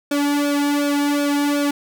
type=tone with flanger; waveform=sawtooth; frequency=288 Hz; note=D4; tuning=34 cents flat; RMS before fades=-19 dBFS; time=0.11-1.71 s; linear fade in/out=5 ms; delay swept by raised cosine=1 to 1.97 ms; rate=2.7 Hz; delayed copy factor=-0.9; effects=none